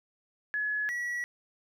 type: tone pair in turn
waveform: sine / triangle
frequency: 1698 / 1933 Hz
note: G#6 / B6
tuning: +38 / -38 cents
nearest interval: major second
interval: 224 cents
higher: second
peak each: -28 / -29 dBFS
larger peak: first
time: 0.54-0.89 / 0.89-1.24 s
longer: neither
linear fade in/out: 0 ms
effects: none